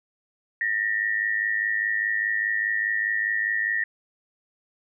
sine tone pair together, 1800 / 1904.9 Hz, A6 / A#6, +39 / +37 cents, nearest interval minor second, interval 98 cents, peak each -25 dBFS, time 0.61-3.84 s, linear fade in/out 2 ms, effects none

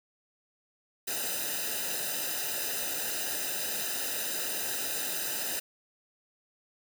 white noise with comb filter, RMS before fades -33 dBFS, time 1.07-5.6 s, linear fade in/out 10 ms, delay 0.9 ms, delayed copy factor -0.9, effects none

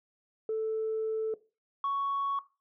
sine tone pair in turn, 440 / 1112.6 Hz, A4 / C#6, 0 / +6 cents, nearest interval octave + major third, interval 1606 cents, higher second, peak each -27 / -26 dBFS, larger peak second, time 0.49-1.34 / 1.84-2.39 s, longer first, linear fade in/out 2 ms, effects noise-tail reverb RT60 0.3 s tail -18 dB re dry + tanh soft clip ceiling -25 dBFS

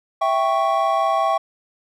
triangle chord, C# diminished, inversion first, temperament equal, 659.3 / 784 / 1108.7 Hz, E5 / G5 / C#6, 0 / 0 / 0 cents, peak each -19 dBFS, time 0.21-1.38 s, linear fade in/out 10 ms, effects none

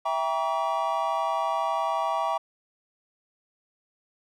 triangle chord, E diminished seventh, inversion none, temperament just, 659.3 / 791.1 / 949.3 / 1139.2 Hz, E5 / G5 / Bb5 / Db6, 0 / +16 / +31 / +47 cents, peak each -28 dBFS, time 0.05-2.38 s, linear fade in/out 10 ms, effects none

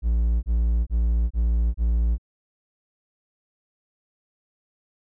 triangle tone bursts, 57.3 Hz, A#1, 29 cents flat, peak -16 dBFS, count 5, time 0.02-2.182 s, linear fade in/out 50 ms, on 410 ms, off 28 ms, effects none

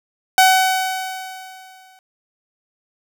sawtooth tone with exponential decay, 753 Hz, F#5, 30 cents sharp, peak -4 dBFS, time 0.38-1.99 s, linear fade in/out 1 ms, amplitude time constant 350 ms, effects none

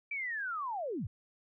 sine linear sweep, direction down, 2349 to 69.3 Hz, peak -34 dBFS, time 0.11-1.07 s, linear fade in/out 5 ms, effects none

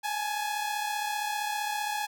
sawtooth tone pair together, 831 / 866.3 Hz, G#5 / A5, +1 / -27 cents, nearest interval minor second, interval 72 cents, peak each -27 / -31 dBFS, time 0.03-2.07 s, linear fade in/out 20 ms, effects none

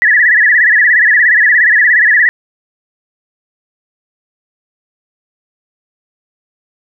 sine tone with vibrato, 1828 Hz, A#6, 34 cents flat, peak -5 dBFS, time 0.02-2.29 s, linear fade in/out 0 ms, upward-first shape sine, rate 17 Hz, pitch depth 150 cents each way, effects none

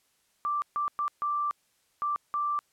sine tone bursts at uneven times, 1174.7 Hz, D6, in tune, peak -26 dBFS, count 6, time 0.45-0.62 / 0.76-0.88 / 0.99-1.08 / 1.22-1.51 / 2.02-2.16 / 2.34-2.59 s, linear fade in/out 0 ms, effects white hiss -70 dBFS RMS until 2.72 s + low-pass 12000 Hz 12 dB/octave

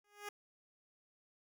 10% pulse tone with exponential growth, 412 Hz, G#4, 14 cents flat, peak -32 dBFS, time 0.04-0.29 s, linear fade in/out 5 ms, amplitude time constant 54 ms, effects none

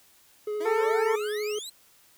triangle tone with vibrato, 420.9 Hz, G#4, 23 cents sharp, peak -26 dBFS, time 0.47-1.59 s, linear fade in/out 5 ms, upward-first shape sine, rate 13 Hz, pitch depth 12 cents each way
25% pulse exponential sweep, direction up, 311.1 to 4186 Hz, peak -32 dBFS, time 0.6-1.7 s, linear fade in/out 10 ms
harmonic tone, 446.7 Hz, A4, 26 cents sharp, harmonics 1 / 2 / 3 / 4 / 5, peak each -24 / -30 / -34 / -36 / -38 dBFS, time 0.65-1.16 s, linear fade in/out 10 ms
effects white hiss -59 dBFS RMS until 2.17 s

